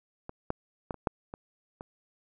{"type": "clicks", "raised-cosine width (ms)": 1, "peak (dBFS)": [-25, -15, -18, -30, -12, -25, -26], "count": 7, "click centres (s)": [0.294, 0.504, 0.908, 0.943, 1.072, 1.339, 1.809], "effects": []}